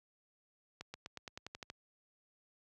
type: accelerating click train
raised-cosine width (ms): 0.2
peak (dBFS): -27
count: 10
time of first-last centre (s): 0.81-1.701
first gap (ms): 130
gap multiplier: 0.93
effects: high-pass 60 Hz 12 dB/octave